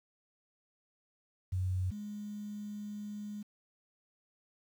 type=tone pair in turn; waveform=sine; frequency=92.5 / 207.7 Hz; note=F#2 / G#3; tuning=0 / 0 cents; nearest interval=octave + major second; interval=1400 cents; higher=second; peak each=-30 / -39 dBFS; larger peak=first; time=1.52-1.91 / 1.91-3.43 s; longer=second; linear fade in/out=10 ms; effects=10-bit